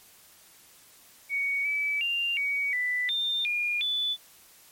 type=tone with pitch steps; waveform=sine; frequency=2238 / 2297 / 2788 / 2254 / 1986 / 3606 / 2424 / 3479 Hz; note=C#7 / D7 / F7 / C#7 / B6 / A7 / D#7 / A7; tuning=+16 / -39 / -4 / +28 / +9 / +42 / -46 / -20 cents; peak=-25 dBFS; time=1.29-4.17 s; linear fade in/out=50 ms; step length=360 ms; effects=white hiss -55 dBFS RMS until 4.71 s + MP3 64 kbps